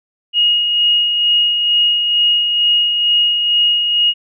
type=tone with tremolo; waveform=sine; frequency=2874 Hz; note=F7; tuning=49 cents sharp; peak=-9 dBFS; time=0.33-4.14 s; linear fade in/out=50 ms; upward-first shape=sine; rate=2.2 Hz; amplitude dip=40%; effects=none